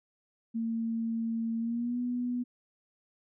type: tone with pitch glide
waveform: sine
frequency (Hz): 227.6 to 245.3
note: A#3 to B3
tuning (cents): -41 to -12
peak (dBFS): -29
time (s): 0.54-2.44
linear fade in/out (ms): 20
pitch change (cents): +129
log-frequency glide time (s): 1.58-1.99
effects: none